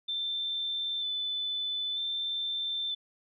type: tone with vibrato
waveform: sine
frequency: 3532 Hz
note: A7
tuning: 6 cents sharp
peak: -30 dBFS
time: 0.08-2.95 s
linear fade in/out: 10 ms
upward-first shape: square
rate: 0.53 Hz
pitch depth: 13 cents each way
effects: none